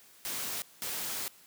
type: noise bursts at uneven times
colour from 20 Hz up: white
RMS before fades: -36 dBFS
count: 2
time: 0.25-0.62 / 0.82-1.28 s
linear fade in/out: 0 ms
effects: white hiss -58 dBFS RMS until 1.46 s + high-pass 100 Hz 12 dB/octave